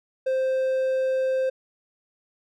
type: tone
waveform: triangle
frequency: 523.3 Hz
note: C5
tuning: in tune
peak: -19 dBFS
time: 0.26-1.5 s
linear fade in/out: 10 ms
effects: none